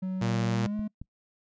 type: tone with pitch glide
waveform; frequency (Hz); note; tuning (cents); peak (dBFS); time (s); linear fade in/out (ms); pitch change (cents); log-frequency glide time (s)
triangle; 186.9 to 212.2; F#3 to G#3; +18 to +38; -27; 0.02-0.88; 10; +220; 0.52-0.76
type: tone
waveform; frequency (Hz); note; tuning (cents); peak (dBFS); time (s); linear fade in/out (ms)
sawtooth; 116.54; A#2; 0; -23; 0.21-0.67; 10
type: clicks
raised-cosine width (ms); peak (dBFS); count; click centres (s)
5; -27; 2; 0.794 / 1.016
effects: noise-tail reverb RT60 0.1 s tail -24 dB re dry + resampled to 16000 Hz